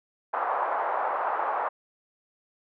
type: band-pass noise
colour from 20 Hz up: pink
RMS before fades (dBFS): -28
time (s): 0.33-1.69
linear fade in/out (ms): 10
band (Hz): 680 to 1200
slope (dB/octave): 24
effects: none